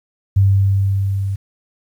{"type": "tone with level ramp", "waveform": "sine", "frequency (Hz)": 98, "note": "G2", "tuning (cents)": 0, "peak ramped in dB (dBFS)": [-8, -18], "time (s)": [0.36, 1.36], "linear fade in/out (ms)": 10, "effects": ["8-bit"]}